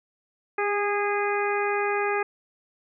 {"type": "harmonic tone with a mistuned harmonic", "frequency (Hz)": 410.7, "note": "G#4", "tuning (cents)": -19, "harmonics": [1, 2, 3, 4, 5, 6], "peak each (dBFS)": [-26, -29, -31, -32, -33, -34], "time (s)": [0.58, 2.23], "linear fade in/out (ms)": 5, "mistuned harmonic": 1, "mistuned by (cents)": -19, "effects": []}